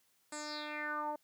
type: tone with low-pass filter sweep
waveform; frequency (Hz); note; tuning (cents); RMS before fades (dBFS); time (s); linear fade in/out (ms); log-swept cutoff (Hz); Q
10% pulse; 300; D4; +37; -40; 0.32-1.16; 5; 8700 to 720; 5.4
effects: white hiss -73 dBFS RMS until 1.23 s + high-pass 100 Hz 12 dB/octave